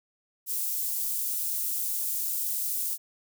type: high-pass noise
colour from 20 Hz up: white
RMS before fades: -30 dBFS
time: 0.46-2.98 s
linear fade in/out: 50 ms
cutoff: 9400 Hz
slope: 12 dB/octave
effects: none